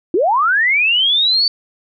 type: linear sweep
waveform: sine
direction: up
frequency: 308.8 to 4570 Hz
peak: -11 dBFS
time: 0.14-1.48 s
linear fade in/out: 2 ms
effects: none